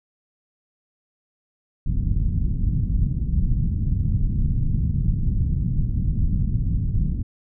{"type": "low-pass noise", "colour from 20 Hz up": "pink", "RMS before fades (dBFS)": -21, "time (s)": [1.86, 7.23], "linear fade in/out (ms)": 10, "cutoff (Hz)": 180, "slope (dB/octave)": 24, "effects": []}